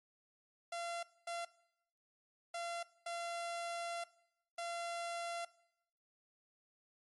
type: tone bursts at uneven times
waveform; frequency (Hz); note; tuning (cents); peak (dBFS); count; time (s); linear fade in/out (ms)
sawtooth; 685; F5; -34; -36; 5; 0.72-1.03 / 1.27-1.45 / 2.54-2.83 / 3.06-4.04 / 4.58-5.45; 5
effects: noise-tail reverb RT60 0.8 s tail -20 dB re dry + MP3 48 kbps

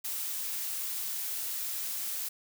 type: noise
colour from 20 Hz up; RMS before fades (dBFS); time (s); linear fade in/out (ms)
blue; -35; 0.04-2.29; 10
effects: none

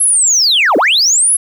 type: linear two-way sweep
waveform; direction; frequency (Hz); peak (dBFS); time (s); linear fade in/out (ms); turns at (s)
sine; down then up; 11175 to 246.9 to 11175; -6; 0-1.37; 10; 0.77
effects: tanh soft clip ceiling -5 dBFS + 7-bit

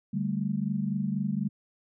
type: chord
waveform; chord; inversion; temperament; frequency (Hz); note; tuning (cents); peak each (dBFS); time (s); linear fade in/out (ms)
sine; D suspended fourth; none; equal; 146.83 / 196 / 220; D3 / G3 / A3; 0 / 0 / 0; -33 / -29 / -32; 0.13-1.49; 10
effects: none

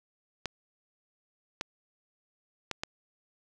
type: clicks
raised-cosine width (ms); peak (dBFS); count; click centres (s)
0.2; -15; 4; 0.457 / 1.611 / 2.713 / 2.835
effects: none

